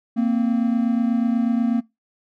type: tone pair together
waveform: triangle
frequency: 230.4 / 258.6 Hz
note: A#3 / C4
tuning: -20 / -20 cents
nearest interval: major second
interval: 200 cents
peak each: -16 / -21 dBFS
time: 0.16-1.81 s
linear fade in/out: 20 ms
effects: noise-tail reverb RT60 0.2 s tail -21 dB re dry